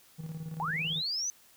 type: tone with tremolo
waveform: triangle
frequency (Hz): 160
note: D#3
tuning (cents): +49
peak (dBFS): -33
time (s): 0.18-1.02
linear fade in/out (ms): 20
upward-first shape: square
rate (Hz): 18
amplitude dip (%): 55
type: linear sweep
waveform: sine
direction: up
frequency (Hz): 774 to 6200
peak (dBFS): -30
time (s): 0.6-1.3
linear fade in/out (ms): 0
effects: white hiss -60 dBFS RMS until 1.56 s